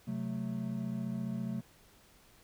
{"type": "chord", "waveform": "triangle", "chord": "F# diminished", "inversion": "second", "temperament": "equal", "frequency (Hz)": [130.81, 185, 220], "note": ["C3", "F#3", "A3"], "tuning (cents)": [0, 0, 0], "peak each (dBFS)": [-38, -37, -35], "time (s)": [0.07, 1.61], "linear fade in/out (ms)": 10, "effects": ["pink hiss -62 dBFS RMS until 2.43 s"]}